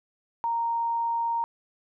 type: tone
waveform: sine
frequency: 929 Hz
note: A#5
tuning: 6 cents flat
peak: -24 dBFS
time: 0.44-1.44 s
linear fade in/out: 0 ms
effects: none